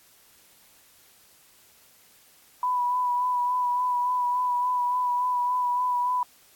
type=tone with vibrato; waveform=sine; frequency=987.8 Hz; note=B5; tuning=in tune; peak=-22 dBFS; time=2.63-6.23 s; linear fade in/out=2 ms; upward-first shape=sine; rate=3.5 Hz; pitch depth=23 cents each way; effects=white hiss -57 dBFS RMS until 6.55 s + AAC 64 kbps